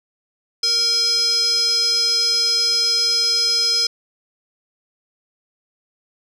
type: tone with band-pass filter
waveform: square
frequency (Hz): 463.4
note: A#4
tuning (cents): -10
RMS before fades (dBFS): -18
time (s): 0.63-3.87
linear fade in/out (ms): 5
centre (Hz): 5100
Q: 9.2
effects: none